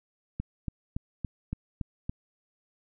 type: click train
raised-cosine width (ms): 5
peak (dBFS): -19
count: 7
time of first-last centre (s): 0.4-2.095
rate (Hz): 3.54
effects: none